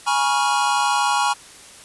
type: chord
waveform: square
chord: C# dominant seventh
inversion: second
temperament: equal with one note detuned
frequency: 830.6 / 963 / 1108.7 / 1396.9 Hz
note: G#5 / B5 / C#6 / E#6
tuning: 0 / -44 / 0 / 0 cents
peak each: -22 / -23 / -24 / -26 dBFS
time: 0.06-1.34 s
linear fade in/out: 20 ms
effects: white hiss -43 dBFS RMS until 1.84 s + resampled to 24000 Hz